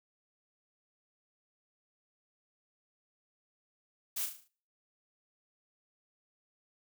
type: noise with echo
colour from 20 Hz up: blue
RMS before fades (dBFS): -35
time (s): 4.16-4.26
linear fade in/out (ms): 10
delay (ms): 37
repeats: 6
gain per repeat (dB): -6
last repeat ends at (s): 4.482
effects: noise-tail reverb RT60 0.5 s tail -25 dB re dry